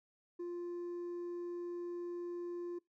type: tone with hard clipping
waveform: triangle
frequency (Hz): 349.2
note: F4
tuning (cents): 0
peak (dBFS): -38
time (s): 0.39-2.79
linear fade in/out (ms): 10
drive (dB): 1
effects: noise-tail reverb RT60 0.2 s tail -24 dB re dry

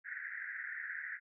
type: band-pass noise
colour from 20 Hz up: white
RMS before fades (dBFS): -43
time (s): 0.04-1.2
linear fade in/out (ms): 50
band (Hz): 1500 to 2000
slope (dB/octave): 96
effects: none

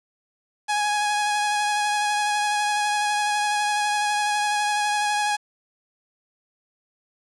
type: tone with vibrato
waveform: sawtooth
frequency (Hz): 833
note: G#5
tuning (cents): +5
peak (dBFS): -17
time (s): 0.68-5.37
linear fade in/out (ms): 20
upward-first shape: sine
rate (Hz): 12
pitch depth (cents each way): 16
effects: resampled to 24000 Hz + 8-bit

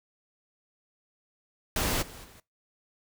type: noise with level steps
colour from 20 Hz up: pink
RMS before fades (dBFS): -28 / -46 / -53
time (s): 1.76-2.4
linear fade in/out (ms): 2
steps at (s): 2.01 / 2.23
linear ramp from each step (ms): 20
effects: noise-tail reverb RT60 0.2 s tail -21 dB re dry

